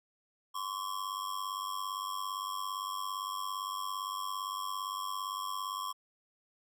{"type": "ring-modulated tone", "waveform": "square", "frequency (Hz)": 1085, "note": "C#6", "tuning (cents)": -37, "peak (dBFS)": -33, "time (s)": [0.54, 5.93], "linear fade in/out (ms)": 20, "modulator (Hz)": 48.8, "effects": []}